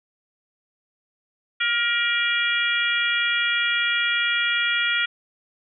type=harmonic tone with a mistuned harmonic; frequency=474.9 Hz; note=A#4; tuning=32 cents sharp; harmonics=3 / 4 / 5 / 6 / 7; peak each=-24 / -26 / -26 / -30 / -26 dBFS; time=1.6-5.06 s; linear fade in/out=10 ms; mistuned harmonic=3; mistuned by=-16 cents; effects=none